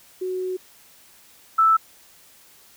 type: tone pair in turn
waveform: sine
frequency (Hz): 369.8 / 1317.8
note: F#4 / E6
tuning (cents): -1 / -1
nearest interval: octave + minor seventh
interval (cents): 2200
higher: second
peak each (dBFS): -24 / -13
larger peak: second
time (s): 0.21-0.57 / 1.58-1.77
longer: first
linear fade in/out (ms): 10
effects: white hiss -52 dBFS RMS until 2.76 s